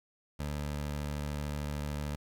20% pulse tone with vibrato, 73.42 Hz, D2, in tune, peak -29 dBFS, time 0.39-2.16 s, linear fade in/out 10 ms, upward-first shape triangle, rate 18 Hz, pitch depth 18 cents each way, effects 10-bit

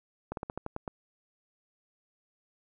slowing click train, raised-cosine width 1 ms, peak -21 dBFS, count 8, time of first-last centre 0.32-0.878 s, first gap 52 ms, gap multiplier 1.14, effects none

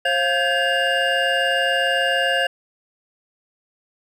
triangle tone cluster, 536 / 696 / 1568 / 1695 / 2819 Hz, C5 / F5 / G6 / G#6 / F7, +42 / -6 / 0 / +35 / +16 cents, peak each -22 dBFS, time 0.05-2.47 s, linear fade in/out 5 ms, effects none

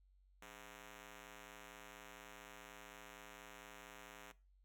5% pulse ring-modulated tone, 233.1 Hz, A#3, in tune, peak -40 dBFS, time 0.42-4.32 s, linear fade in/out 2 ms, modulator 52.1 Hz, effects noise-tail reverb RT60 0.3 s tail -19 dB re dry + added 47 Hz sine -67 dBFS peak until 4.64 s

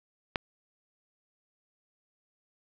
click, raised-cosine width 0.3 ms, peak -11 dBFS, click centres 0.358 s, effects low-pass 4000 Hz 12 dB/octave + 8-bit

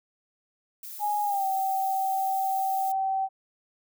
violet noise, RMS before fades -40 dBFS, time 0.83-2.92 s, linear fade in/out 2 ms
sine tone with pitch glide, 830.6 to 770.5 Hz, G#5 to G5, 0 to -30 cents, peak -24 dBFS, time 0.99-3.29 s, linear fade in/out 50 ms, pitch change -130 cents, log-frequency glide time 1.23-1.46 s
effects none

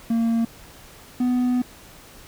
triangle tone pair in turn, 229.4 / 248.6 Hz, A#3 / B3, -28 / +12 cents, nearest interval minor second, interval 140 cents, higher second, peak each -16 dBFS, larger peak neither, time 0.1-0.45 / 1.2-1.62 s, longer second, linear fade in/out 5 ms, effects pink hiss -46 dBFS RMS until 2.27 s

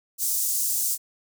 pink high-pass noise, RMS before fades -25 dBFS, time 0.18-0.98 s, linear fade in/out 50 ms, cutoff 6600 Hz, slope 24 dB/octave, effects none

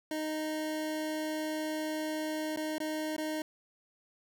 25% pulse tone with dropouts, 310.1 Hz, D#4, 6 cents flat, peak -29 dBFS, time 0.11-3.42 s, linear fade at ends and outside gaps 2 ms, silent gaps 2.562-2.572 / 2.782-2.802 / 3.165-3.18 s, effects none

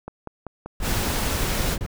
click train, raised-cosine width 1 ms, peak -19 dBFS, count 4, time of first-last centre 0.08-0.66 s, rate 5.17 Hz
brown noise bursts, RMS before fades -27 dBFS, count 13, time 0.8-1.864 s, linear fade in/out 2 ms, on 56 ms, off 28 ms
pink noise, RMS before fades -26 dBFS, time 0.81-1.78 s, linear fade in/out 50 ms
effects none

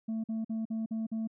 sine tone bursts, 222.6 Hz, A3, 20 cents sharp, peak -28 dBFS, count 6, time 0.08-1.275 s, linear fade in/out 10 ms, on 160 ms, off 47 ms, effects tanh soft clip ceiling -30 dBFS

